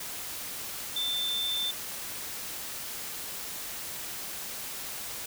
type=tone in noise; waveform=sine; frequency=3552 Hz; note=A7; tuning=16 cents sharp; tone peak=-28 dBFS; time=0.96-1.71 s; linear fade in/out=5 ms; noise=white; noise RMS=-38 dBFS; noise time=0-5.26 s; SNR=+7 dB; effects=none